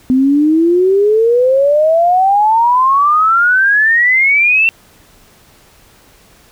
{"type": "exponential sweep", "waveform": "sine", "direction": "up", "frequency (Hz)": [252.7, 2717], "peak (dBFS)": -7, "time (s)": [0.1, 4.69], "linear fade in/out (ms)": 0, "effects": ["pink hiss -46 dBFS RMS until 6.51 s"]}